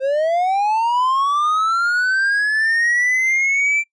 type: linear sweep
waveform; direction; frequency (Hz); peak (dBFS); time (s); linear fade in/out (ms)
triangle; up; 521 to 2349; -13; 0-3.84; 50
effects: noise-tail reverb RT60 0.1 s tail -22 dB re dry + resampled to 22050 Hz